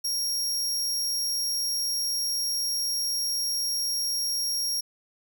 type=tone; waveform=sawtooth; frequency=5588 Hz; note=F8; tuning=in tune; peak=-23 dBFS; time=0.04-4.81 s; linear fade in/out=10 ms; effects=none